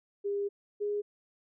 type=tone pair in turn; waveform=sine; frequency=403.5 / 412.7 Hz; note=G#4 / G#4; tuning=-50 / -11 cents; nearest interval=unison; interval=39 cents; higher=second; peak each=-29 / -29 dBFS; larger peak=neither; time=0.24-0.49 / 0.8-1.02 s; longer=first; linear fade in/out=20 ms; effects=none